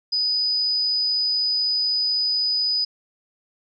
sine tone, 4978 Hz, D#8, in tune, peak -19 dBFS, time 0.12-2.85 s, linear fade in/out 10 ms, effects none

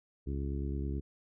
harmonic tone, 69.3 Hz, C#2, in tune, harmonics 1 / 2 / 3 / 4 / 5 / 6, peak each -34 / -40 / -44 / -43 / -44 / -48 dBFS, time 0.26-1.01 s, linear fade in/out 20 ms, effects none

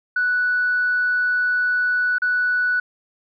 sine tone with dropouts, 1480 Hz, F#6, in tune, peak -16 dBFS, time 0.16-2.8 s, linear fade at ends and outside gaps 5 ms, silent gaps 2.184-2.219 s, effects tanh soft clip ceiling -12 dBFS

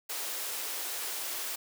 white high-pass noise, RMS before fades -36 dBFS, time 0.09-1.56 s, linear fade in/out 10 ms, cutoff 330 Hz, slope 24 dB/octave, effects none

